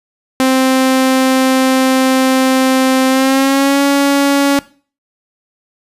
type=tone with pitch glide; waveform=sawtooth; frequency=261.6 to 280.4 Hz; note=C4 to C#4; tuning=0 to +20 cents; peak=-5 dBFS; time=0.4-4.59 s; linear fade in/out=0 ms; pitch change=+120 cents; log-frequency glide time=3.08-3.82 s; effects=noise-tail reverb RT60 0.4 s tail -19 dB re dry + resampled to 32000 Hz